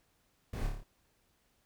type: noise with echo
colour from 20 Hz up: brown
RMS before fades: -36 dBFS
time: 0.53-0.67 s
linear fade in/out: 5 ms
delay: 28 ms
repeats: 6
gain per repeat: -3 dB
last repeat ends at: 0.838 s
effects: pink hiss -73 dBFS RMS until 1.65 s